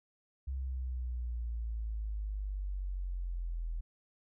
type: exponential sweep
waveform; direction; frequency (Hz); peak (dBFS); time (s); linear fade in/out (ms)
sine; down; 67 to 40.63; -34; 0.47-3.81; 10
effects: none